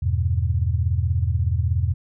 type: chord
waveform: sine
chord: E minor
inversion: none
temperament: just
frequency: 82.41 / 98.89 / 123.61 Hz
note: E2 / G2 / B2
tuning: 0 / +16 / +2 cents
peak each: -21 / -23 / -25 dBFS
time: 0.02-1.94 s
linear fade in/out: 10 ms
effects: none